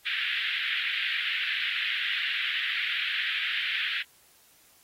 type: band-pass noise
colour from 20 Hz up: white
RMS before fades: -30 dBFS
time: 0.05-4.03 s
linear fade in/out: 20 ms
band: 1600 to 3400 Hz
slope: 48 dB/octave
effects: white hiss -60 dBFS RMS until 4.83 s + AAC 48 kbps